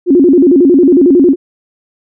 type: tone with vibrato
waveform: sine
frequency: 311.1 Hz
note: D#4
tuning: in tune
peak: -3 dBFS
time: 0.06-1.36 s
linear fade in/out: 50 ms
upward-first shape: square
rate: 11 Hz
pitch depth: 230 cents each way
effects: none